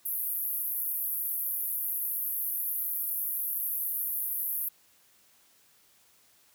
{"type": "band-pass noise", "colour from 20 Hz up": "pink", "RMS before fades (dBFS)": -32, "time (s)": [0.05, 4.69], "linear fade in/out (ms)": 10, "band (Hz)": [11000, 16000], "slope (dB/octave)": 96, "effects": ["white hiss -63 dBFS RMS until 6.54 s", "high-pass 60 Hz 12 dB/octave"]}